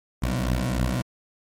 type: beating tone pair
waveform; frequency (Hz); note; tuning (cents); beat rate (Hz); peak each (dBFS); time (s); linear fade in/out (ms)
15% pulse; 60.8 / 64.1; B1 / C2; -26 / -35; 3.3; -19 / -19; 0.22-1.02; 10
effects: MP3 64 kbps